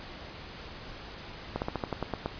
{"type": "slowing click train", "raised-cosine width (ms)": 1, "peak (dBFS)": -16, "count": 9, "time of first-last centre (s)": [1.56, 2.26], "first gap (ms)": 59, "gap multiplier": 1.11, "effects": ["pink hiss -44 dBFS RMS until 2.39 s", "resampled to 11025 Hz"]}